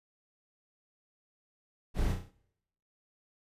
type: noise with echo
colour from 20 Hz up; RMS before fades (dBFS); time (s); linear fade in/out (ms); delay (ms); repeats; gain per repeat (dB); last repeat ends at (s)
brown; -31; 1.94-2.16; 50; 33; 5; -5; 2.325
effects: noise-tail reverb RT60 0.8 s tail -22 dB re dry + resampled to 32000 Hz